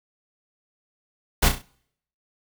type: noise with echo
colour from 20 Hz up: pink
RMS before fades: -18 dBFS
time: 1.42-1.49 s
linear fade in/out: 10 ms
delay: 33 ms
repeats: 4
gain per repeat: -7 dB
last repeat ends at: 1.622 s
effects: noise-tail reverb RT60 0.7 s tail -26 dB re dry